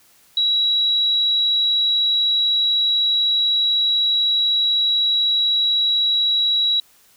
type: tone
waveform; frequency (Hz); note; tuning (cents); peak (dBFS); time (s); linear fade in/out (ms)
sine; 3888; B7; -28; -15; 0.37-6.8; 2
effects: white hiss -54 dBFS RMS until 7.16 s